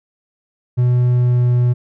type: tone with pitch glide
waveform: triangle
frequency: 123.47 to 122.62 Hz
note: B2 to B2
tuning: 0 to -12 cents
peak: -9 dBFS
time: 0.77-1.74 s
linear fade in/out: 20 ms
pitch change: -12 cents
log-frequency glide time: 1.09-1.52 s
effects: none